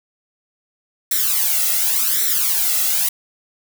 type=noise with flanger; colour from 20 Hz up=blue; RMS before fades=-18 dBFS; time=1.11-3.09 s; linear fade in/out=5 ms; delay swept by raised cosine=0.52 to 1.52 ms; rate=0.89 Hz; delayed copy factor=+0.9; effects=none